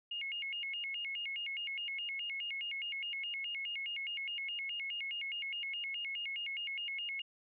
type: tone with vibrato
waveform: sine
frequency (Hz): 2489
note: D#7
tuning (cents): 0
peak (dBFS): -37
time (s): 0.11-7.22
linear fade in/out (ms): 5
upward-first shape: square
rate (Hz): 4.8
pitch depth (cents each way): 230
effects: none